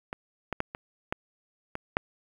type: clicks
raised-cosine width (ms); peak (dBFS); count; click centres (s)
0.5; -19 / -15 / -12 / -21 / -13 / -18 / -8; 7; 0.129 / 0.527 / 0.604 / 0.749 / 1.125 / 1.754 / 1.969
effects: 8-bit